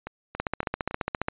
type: two click trains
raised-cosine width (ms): 0.5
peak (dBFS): -11 / -19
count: 14 / 4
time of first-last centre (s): 0.4-1.284 / 0.07-0.91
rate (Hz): 14.7 / 3.57
effects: resampled to 8000 Hz